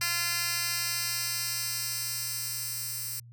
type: tone with high-pass filter sweep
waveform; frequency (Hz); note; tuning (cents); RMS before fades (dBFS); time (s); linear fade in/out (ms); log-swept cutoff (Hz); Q
10% pulse; 344.2; F4; -25; -32; 0.01-3.2; 5; 2700 to 8700; 0.71
effects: added 118 Hz sine -47 dBFS peak until 3.32 s